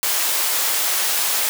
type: high-pass noise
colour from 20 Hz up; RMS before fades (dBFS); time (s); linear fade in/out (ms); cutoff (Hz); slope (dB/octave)
white; -20; 0.03-1.49; 0; 510; 12
effects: none